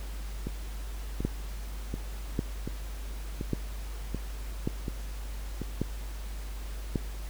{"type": "two click trains", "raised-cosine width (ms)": 3, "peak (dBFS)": [-20, -14], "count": [8, 6], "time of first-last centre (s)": [[0.47, 5.617], [1.25, 6.958]], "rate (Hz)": [1.36, 0.876], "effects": ["added 50 Hz sine -35 dBFS peak until 7.29 s", "pink hiss -48 dBFS RMS until 7.29 s"]}